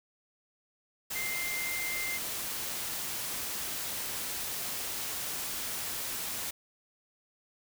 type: tone in noise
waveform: sine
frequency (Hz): 2093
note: C7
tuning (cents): 0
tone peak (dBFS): -34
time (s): 1.15-2.18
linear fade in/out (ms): 10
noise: white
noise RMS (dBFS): -36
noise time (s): 1.1-6.51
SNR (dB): -1
effects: none